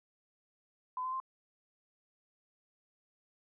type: tone with pitch steps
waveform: sine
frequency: 1013 / 1031.3 / 1049.9 Hz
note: B5 / C6 / C6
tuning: +44 / -25 / +6 cents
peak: -34 dBFS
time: 0.97-1.201 s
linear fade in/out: 2 ms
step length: 77 ms
effects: none